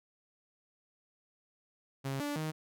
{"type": "tone with pitch steps", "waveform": "sawtooth", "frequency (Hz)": [136.1, 290.6, 156.2], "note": ["C#3", "D4", "D#3"], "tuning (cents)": [-31, -18, 7], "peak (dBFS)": -30, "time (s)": [2.04, 2.52], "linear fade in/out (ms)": 20, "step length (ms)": 160, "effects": []}